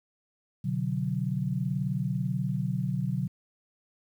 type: chord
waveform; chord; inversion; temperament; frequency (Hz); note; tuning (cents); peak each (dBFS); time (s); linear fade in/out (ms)
sine; B minor; none; equal with one note detuned; 126.43 / 146.83 / 185; B2 / D3 / F#3; +41 / 0 / 0; -31; 0.64-3.28; 10
effects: 10-bit